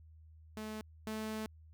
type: tone pair in turn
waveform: sawtooth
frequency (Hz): 216 / 217.6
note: A3 / A3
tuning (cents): -32 / -19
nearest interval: unison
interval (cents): 13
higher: second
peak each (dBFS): -37 / -34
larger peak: second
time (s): 0.57-0.81 / 1.07-1.46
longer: second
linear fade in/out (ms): 0
effects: added 79 Hz sine -55 dBFS peak until 1.73 s